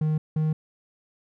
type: tone pair in turn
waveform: triangle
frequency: 154.8 / 155.79 Hz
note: D#3 / D#3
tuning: -9 / +3 cents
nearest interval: unison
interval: 12 cents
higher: second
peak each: -19 dBFS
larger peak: neither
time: 0.01-0.18 / 0.36-0.53 s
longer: neither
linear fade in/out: 5 ms
effects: none